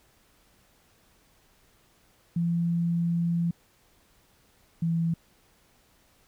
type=tone pair in turn; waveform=sine; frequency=170 / 166.21 Hz; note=F3 / E3; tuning=-46 / +15 cents; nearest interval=unison; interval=39 cents; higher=first; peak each=-23 dBFS; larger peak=neither; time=2.36-3.51 / 4.82-5.14 s; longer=first; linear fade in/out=5 ms; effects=pink hiss -63 dBFS RMS until 6.27 s